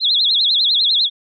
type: tone with vibrato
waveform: sine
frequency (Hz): 3729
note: A#7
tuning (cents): 0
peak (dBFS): -12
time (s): 0-1.1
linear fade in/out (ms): 50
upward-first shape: sine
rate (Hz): 10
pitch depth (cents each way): 210
effects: none